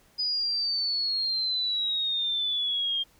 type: exponential sweep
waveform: sine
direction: down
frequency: 4978 to 3197 Hz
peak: -25 dBFS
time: 0.18-3.04 s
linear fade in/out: 20 ms
effects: pink hiss -61 dBFS RMS until 3.19 s